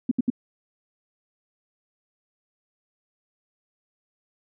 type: tone bursts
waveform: sine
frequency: 247.6 Hz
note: B3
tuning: 5 cents sharp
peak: -17 dBFS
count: 3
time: 0.09-0.302 s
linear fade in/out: 5 ms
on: 24 ms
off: 70 ms
effects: none